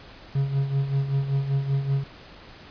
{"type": "tone with tremolo", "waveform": "triangle", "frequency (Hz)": 137.8, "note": "C#3", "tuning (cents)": -10, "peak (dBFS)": -17, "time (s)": [0.35, 2.04], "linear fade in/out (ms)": 5, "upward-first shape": "sine", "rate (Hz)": 5.2, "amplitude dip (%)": 65, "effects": ["pink hiss -46 dBFS RMS until 2.7 s", "resampled to 11025 Hz"]}